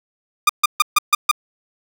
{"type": "tone bursts", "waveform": "sawtooth", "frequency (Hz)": 1211, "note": "D#6", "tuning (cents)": -47, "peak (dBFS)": -6, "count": 6, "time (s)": [0.47, 1.314], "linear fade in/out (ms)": 5, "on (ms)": 24, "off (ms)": 140, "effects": []}